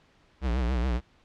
square tone with vibrato, 61.74 Hz, B1, in tune, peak -25 dBFS, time 0.41-1.01 s, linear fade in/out 50 ms, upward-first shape triangle, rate 7.1 Hz, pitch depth 160 cents each way, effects pink hiss -62 dBFS RMS until 1.24 s + low-pass 4000 Hz 12 dB/octave

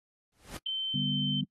pink noise with exponential growth, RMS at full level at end -38 dBFS, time 0.32-0.57 s, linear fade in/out 2 ms, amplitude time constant 53 ms
sine tone, 3093 Hz, G7, 24 cents flat, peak -30 dBFS, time 0.66-1.41 s, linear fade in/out 5 ms
sine chord, G major, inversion second, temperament equal, 146.83 / 196 / 246.9 Hz, D3 / G3 / B3, 0 / 0 / 0 cents, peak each -32 / -35 / -34 dBFS, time 0.94-1.44 s, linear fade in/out 5 ms
effects noise-tail reverb RT60 0.1 s tail -25 dB re dry + AAC 32 kbps

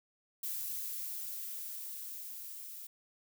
violet noise with level ramp, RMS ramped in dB -38 to -47 dBFS, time 0.43-2.87 s, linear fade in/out 5 ms, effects none

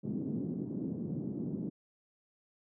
white band-pass noise, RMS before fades -37 dBFS, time 0.03-1.7 s, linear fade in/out 20 ms, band 150 to 280 Hz, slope 24 dB/octave, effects none

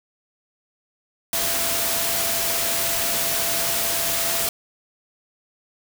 sine tone in noise, 673 Hz, E5, 36 cents sharp, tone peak -32 dBFS, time 1.33-4.49 s, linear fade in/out 2 ms, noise white, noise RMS -23 dBFS, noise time 1.33-4.49 s, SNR -12 dB, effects none

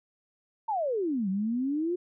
sine exponential two-way sweep, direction down then up, 926 to 185 to 364.8 Hz, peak -26 dBFS, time 0.68-1.96 s, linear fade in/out 10 ms, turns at 1.29 s, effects none

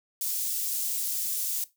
white high-pass noise, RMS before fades -30 dBFS, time 0.21-1.64 s, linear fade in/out 2 ms, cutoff 6300 Hz, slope 12 dB/octave, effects noise-tail reverb RT60 0.2 s tail -17 dB re dry

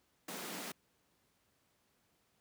pink high-pass noise, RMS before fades -44 dBFS, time 0.28-0.72 s, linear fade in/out 5 ms, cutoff 160 Hz, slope 96 dB/octave, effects pink hiss -75 dBFS RMS until 2.4 s + high-pass 80 Hz 12 dB/octave

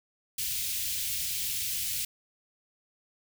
white band-stop noise, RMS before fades -32 dBFS, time 0.38-2.05 s, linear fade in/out 5 ms, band 140 to 2400 Hz, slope 24 dB/octave, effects none

